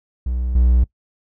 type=tone pair in turn; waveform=triangle; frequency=61.74 / 61.35 Hz; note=B1 / B1; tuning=0 / -11 cents; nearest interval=unison; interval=11 cents; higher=first; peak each=-17 / -9 dBFS; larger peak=second; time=0.26-0.55 / 0.55-0.84 s; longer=neither; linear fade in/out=5 ms; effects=noise-tail reverb RT60 0.1 s tail -21 dB re dry